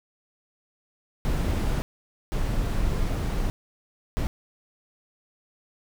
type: noise bursts at uneven times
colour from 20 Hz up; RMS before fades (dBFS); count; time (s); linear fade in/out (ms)
brown; -25; 3; 1.25-1.82 / 2.32-3.5 / 4.17-4.27; 0
effects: none